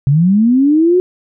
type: linear sweep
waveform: sine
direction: up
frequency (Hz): 131.3 to 370.9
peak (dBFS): -7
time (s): 0.07-1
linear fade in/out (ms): 0
effects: none